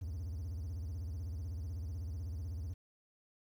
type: tone with vibrato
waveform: triangle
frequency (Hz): 82.4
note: E2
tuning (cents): 0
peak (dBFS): -36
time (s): 0.01-2.74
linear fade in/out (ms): 10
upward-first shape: sine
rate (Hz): 16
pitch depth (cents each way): 290
effects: 11-bit